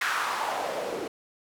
white noise with band-pass filter sweep, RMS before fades -30 dBFS, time 0.01-1.08 s, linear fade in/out 5 ms, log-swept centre 1600 to 380 Hz, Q 2.9, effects none

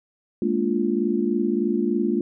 sine chord, Bb dominant seventh, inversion third, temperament just, 209.8 / 233.1 / 291.4 / 349.6 Hz, Ab3 / Bb3 / D4 / F4, +18 / 0 / -13 / +2 cents, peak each -25 / -25 / -27 / -24 dBFS, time 0.42-2.21 s, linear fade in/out 2 ms, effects none

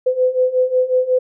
sine beating tone pair, 505 / 510.5 Hz, B4 / C5, +39 / -43 cents, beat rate 5.5 Hz, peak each -18 / -15 dBFS, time 0.06-1.19 s, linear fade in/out 10 ms, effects none

